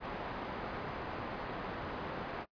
white low-pass noise, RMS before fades -41 dBFS, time 0-2.46 s, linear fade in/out 50 ms, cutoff 1100 Hz, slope 12 dB/octave, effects noise-tail reverb RT60 0.1 s tail -22 dB re dry + resampled to 11025 Hz

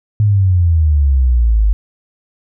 sine exponential sweep, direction down, 107.6 to 50 Hz, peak -8 dBFS, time 0.2-1.73 s, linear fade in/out 0 ms, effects none

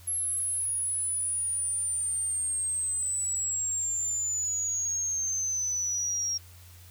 sine exponential sweep, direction down, 11175 to 5588 Hz, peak -27 dBFS, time 0.07-6.38 s, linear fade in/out 10 ms, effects added 88 Hz sine -49 dBFS peak until 6.9 s + white hiss -55 dBFS RMS until 6.9 s

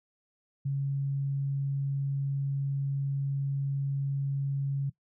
sine tone, 138.59 Hz, C#3, in tune, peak -27 dBFS, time 0.65-4.9 s, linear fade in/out 10 ms, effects noise-tail reverb RT60 0.1 s tail -19 dB re dry

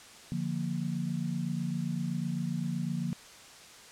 sine chord, Bb major, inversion first, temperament equal, 146.83 / 174.61 / 233.1 Hz, D3 / F3 / Bb3, 0 / 0 / 0 cents, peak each -35 / -33 / -36 dBFS, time 0.32-3.13 s, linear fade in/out 0 ms, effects white hiss -51 dBFS RMS until 3.91 s + low-pass 8000 Hz 12 dB/octave

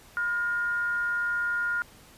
sine tone with frequency modulation, 1420 Hz, F6, 28 cents sharp, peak -25 dBFS, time 0.17-1.82 s, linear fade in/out 0 ms, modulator 418 Hz, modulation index 0.27, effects pink hiss -53 dBFS RMS until 2.17 s + resampled to 32000 Hz

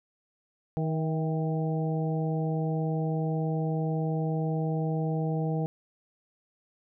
harmonic tone with a mistuned harmonic, 158.2 Hz, D#3, 29 cents sharp, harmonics 1 / 2 / 3 / 4 / 5, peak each -27 / -36 / -35 / -39 / -39 dBFS, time 0.77-5.66 s, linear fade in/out 0 ms, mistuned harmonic 4, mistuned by +45 cents, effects none

